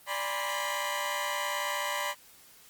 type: tone cluster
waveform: 20% pulse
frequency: 585 / 813 / 974 / 1033 Hz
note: D5 / G#5 / B5 / C6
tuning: -7 / -37 / -24 / -22 cents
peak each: -31 / -35 / -29 / -31 dBFS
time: 0.06-2.15 s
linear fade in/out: 50 ms
effects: white hiss -56 dBFS RMS until 2.69 s + Opus 32 kbps